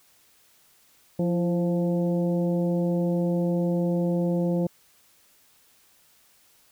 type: harmonic tone with a mistuned harmonic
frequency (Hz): 174.61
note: F3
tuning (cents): 0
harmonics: 1 / 2 / 3 / 4 / 5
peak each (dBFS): -23 / -29 / -29 / -41 / -45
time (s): 1.19-4.67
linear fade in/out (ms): 5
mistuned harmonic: 2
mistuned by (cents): -42
effects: white hiss -60 dBFS RMS until 6.71 s